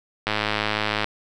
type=click train; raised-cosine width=0.3 ms; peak=-6 dBFS; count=83; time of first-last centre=0.27-1.044 s; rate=106 Hz; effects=none